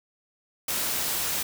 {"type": "noise", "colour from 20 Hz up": "white", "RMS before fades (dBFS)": -28, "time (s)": [0.68, 1.43], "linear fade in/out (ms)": 5, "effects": []}